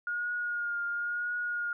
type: tone with vibrato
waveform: sine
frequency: 1428 Hz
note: F6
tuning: 38 cents sharp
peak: -30 dBFS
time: 0.07-1.73 s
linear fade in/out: 2 ms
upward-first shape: triangle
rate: 0.97 Hz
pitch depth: 29 cents each way
effects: none